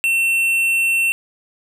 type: tone with hard clipping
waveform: sine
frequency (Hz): 2700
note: E7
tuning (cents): +41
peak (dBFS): -16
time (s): 0.04-1.12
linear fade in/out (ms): 0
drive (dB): 8
effects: none